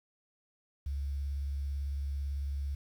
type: tone with vibrato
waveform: sine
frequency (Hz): 70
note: C#2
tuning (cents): +18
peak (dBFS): -32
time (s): 0.86-2.75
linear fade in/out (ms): 5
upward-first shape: triangle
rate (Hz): 18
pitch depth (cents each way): 40
effects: 10-bit